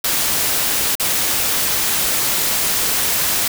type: noise with dropouts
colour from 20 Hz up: white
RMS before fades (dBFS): -18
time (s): 0.04-3.48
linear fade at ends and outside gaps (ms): 5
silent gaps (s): 0.954-0.997
effects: none